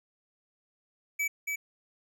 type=tone with echo; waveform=square; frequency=2293 Hz; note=D7; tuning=42 cents flat; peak=-28 dBFS; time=1.19-1.28 s; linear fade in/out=10 ms; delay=280 ms; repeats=1; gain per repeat=-3 dB; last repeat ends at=1.56 s; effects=none